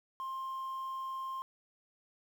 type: tone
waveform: sine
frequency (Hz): 1057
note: C6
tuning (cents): +17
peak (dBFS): -34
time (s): 0.2-1.42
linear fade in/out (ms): 0
effects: tanh soft clip ceiling -36 dBFS + 10-bit